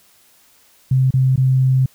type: tone with dropouts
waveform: sine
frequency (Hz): 130.81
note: C3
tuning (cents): 0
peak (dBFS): -11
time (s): 0.91-1.86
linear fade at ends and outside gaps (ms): 5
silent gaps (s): 1.107-1.138 / 1.36-1.376
effects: white hiss -53 dBFS RMS until 1.94 s